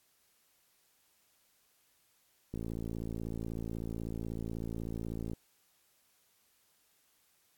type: click train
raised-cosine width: 3 ms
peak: -26 dBFS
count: 158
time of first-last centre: 2.54-5.334 s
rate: 56.2 Hz
effects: white hiss -71 dBFS RMS until 7.57 s + AAC 64 kbps